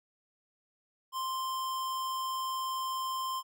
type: tone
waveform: square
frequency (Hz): 1046.5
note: C6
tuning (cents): 0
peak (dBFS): -33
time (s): 1.12-3.43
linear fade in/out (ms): 50
effects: none